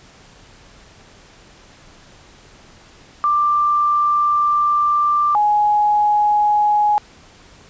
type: tone pair in turn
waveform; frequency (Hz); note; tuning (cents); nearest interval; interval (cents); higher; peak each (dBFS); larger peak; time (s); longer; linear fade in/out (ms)
sine; 1182 / 835.8; D6 / G#5; +11 / +11; tritone; 600; first; -13 / -12; second; 3.24-5.35 / 5.35-6.98; first; 0
effects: pink hiss -46 dBFS RMS until 7.69 s + resampled to 16000 Hz